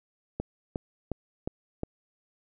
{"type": "click train", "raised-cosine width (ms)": 2, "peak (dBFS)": -17, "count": 5, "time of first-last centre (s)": [0.4, 1.834], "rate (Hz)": 2.79, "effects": []}